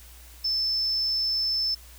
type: tone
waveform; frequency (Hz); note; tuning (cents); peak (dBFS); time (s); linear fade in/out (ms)
sine; 5274; E8; 0; -23; 0.44-1.75; 10
effects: added 60 Hz sine -47 dBFS peak until 1.98 s + white hiss -51 dBFS RMS until 1.98 s